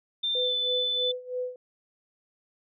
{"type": "tone with pitch glide", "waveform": "sine", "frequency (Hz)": [3584, 3508], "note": ["A7", "A7"], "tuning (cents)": [31, -6], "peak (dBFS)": -25, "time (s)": [0.23, 1.12], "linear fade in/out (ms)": 10, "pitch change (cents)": -37, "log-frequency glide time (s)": [0.39, 0.54]}
{"type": "tone with tremolo", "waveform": "sine", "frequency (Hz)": 501, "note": "B4", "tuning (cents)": 25, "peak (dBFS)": -27, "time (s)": [0.35, 1.56], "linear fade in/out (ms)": 2, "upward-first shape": "sine", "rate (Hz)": 3.1, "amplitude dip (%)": 85}
{"effects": []}